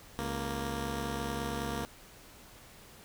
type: tone pair together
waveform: 10% pulse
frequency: 69.3 / 233.1 Hz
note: C#2 / A#3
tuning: 0 / 0 cents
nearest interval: octave + major sixth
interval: 2100 cents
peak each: -28 dBFS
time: 0.19-1.85 s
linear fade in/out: 0 ms
effects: pink hiss -54 dBFS RMS until 3.04 s